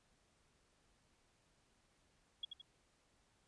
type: tone with echo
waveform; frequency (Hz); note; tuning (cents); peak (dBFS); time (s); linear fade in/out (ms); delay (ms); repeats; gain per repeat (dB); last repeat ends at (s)
sine; 3327; G#7; +2; -39; 2.43-2.45; 5; 83; 2; -6; 2.616
effects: pink hiss -75 dBFS RMS until 3.47 s + resampled to 22050 Hz